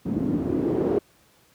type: noise with low-pass filter sweep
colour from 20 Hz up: white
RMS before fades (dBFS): -24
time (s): 0.05-0.99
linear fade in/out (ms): 10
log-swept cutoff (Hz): 240 to 420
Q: 3.5
effects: pink hiss -59 dBFS RMS until 1.54 s + high-pass 80 Hz 12 dB/octave